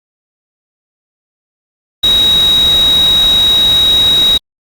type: tone in noise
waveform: sine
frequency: 3814 Hz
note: A#7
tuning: 39 cents sharp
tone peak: -6 dBFS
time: 2.03-4.38 s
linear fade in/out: 10 ms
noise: pink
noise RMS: -22 dBFS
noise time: 2.03-4.38 s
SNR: +13 dB
effects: Opus 48 kbps